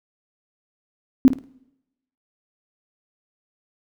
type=tone with echo; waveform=sine; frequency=261.9 Hz; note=C4; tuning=2 cents sharp; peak=-7 dBFS; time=1.25-1.28 s; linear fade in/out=0 ms; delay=53 ms; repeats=3; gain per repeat=-12 dB; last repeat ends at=1.439 s; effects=noise-tail reverb RT60 0.9 s tail -24 dB re dry